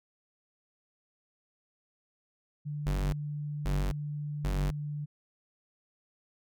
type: tone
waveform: sine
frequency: 147.6 Hz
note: D3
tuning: 9 cents sharp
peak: -33 dBFS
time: 2.65-5.06 s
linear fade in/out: 20 ms
type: tone bursts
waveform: 45% pulse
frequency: 47.7 Hz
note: G1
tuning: 47 cents flat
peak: -28 dBFS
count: 3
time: 2.86-4.71 s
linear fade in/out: 10 ms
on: 270 ms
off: 520 ms
effects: none

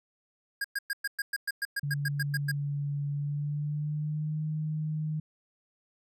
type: tone bursts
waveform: square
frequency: 1627 Hz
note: G#6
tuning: 36 cents flat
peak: -29 dBFS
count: 14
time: 0.61-2.516 s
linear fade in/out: 5 ms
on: 34 ms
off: 110 ms
type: tone with pitch glide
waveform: sine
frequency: 143.3 to 154.47 Hz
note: D3 to D#3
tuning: -42 to -12 cents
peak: -29 dBFS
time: 1.83-5.2 s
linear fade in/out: 5 ms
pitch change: +130 cents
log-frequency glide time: 3.1-4.42 s
effects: none

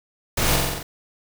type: noise with echo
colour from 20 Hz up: pink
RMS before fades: -22 dBFS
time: 0.37-0.56 s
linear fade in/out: 5 ms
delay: 45 ms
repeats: 6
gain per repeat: -2 dB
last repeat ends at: 0.83 s
effects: none

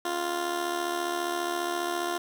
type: tone with amplitude modulation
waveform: 15% pulse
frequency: 349.3 Hz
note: F4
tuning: in tune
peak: -19 dBFS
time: 0.05-2.18 s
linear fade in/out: 5 ms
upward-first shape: sine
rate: 74.8 Hz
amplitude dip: 60%
effects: none

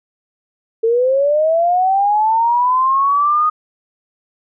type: linear sweep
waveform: sine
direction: up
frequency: 443.7 to 1244.5 Hz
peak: -11 dBFS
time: 0.83-3.5 s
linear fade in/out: 10 ms
effects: none

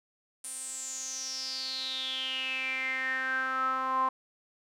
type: tone with band-pass filter sweep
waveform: sawtooth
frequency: 261.6 Hz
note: C4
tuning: in tune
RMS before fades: -33 dBFS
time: 0.44-4.09 s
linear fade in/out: 5 ms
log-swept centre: 9400 to 1000 Hz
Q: 9.6
effects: none

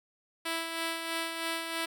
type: tone with tremolo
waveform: 5% pulse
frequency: 329.6 Hz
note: E4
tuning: in tune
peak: -19 dBFS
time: 0.45-1.86 s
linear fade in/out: 10 ms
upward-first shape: sine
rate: 3.1 Hz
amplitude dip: 45%
effects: none

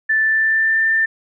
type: tone with pitch glide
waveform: sine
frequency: 1760 to 1787.7 Hz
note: A6 to A6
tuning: 0 to +27 cents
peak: -13 dBFS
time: 0.09-1.06 s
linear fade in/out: 10 ms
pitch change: +27 cents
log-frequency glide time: 0.2-0.84 s
effects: none

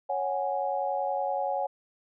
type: chord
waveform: sine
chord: C# suspended fourth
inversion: none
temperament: equal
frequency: 554.4 / 740 / 830.6 Hz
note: C#5 / F#5 / G#5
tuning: 0 / 0 / 0 cents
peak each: -31 dBFS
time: 0.09-1.67 s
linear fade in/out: 10 ms
effects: none

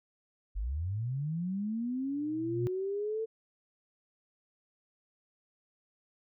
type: linear sweep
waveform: sine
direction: up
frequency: 43.27 to 450.7 Hz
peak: -31 dBFS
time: 0.55-3.26 s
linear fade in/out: 20 ms
type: tone with exponential growth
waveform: sine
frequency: 122 Hz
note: B2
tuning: 21 cents flat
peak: -28 dBFS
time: 2.02-2.67 s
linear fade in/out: 0 ms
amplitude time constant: 140 ms
effects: none

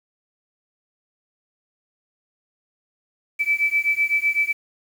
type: beating tone pair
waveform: sine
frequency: 2308 / 2315.9 Hz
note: D7 / D7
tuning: -31 / -25 cents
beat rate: 7.9 Hz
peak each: -21 dBFS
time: 3.39-4.53 s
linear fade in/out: 20 ms
effects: 7-bit

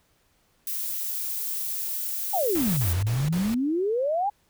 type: noise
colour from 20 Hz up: violet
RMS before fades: -30 dBFS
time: 0.67-2.93 s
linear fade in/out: 2 ms
type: exponential two-way sweep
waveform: sine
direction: down then up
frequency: 843 to 82.9 to 843 Hz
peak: -22 dBFS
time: 2.33-4.3 s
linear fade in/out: 10 ms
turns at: 2.91 s
type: noise bursts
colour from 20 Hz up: pink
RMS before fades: -36 dBFS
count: 4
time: 2.55-3.544 s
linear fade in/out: 2 ms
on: 220 ms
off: 38 ms
effects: pink hiss -66 dBFS RMS until 4.49 s

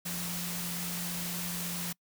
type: tone in noise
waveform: sine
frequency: 174.61 Hz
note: F3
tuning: in tune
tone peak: -38 dBFS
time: 0.05-1.93 s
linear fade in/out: 10 ms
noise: white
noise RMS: -37 dBFS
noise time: 0.05-1.93 s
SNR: -4 dB
effects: noise-tail reverb RT60 0.1 s tail -26 dB re dry

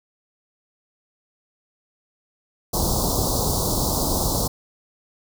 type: band-stop noise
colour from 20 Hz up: pink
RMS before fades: -22 dBFS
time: 2.73-4.48 s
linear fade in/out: 10 ms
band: 1100 to 4100 Hz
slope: 48 dB/octave
effects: none

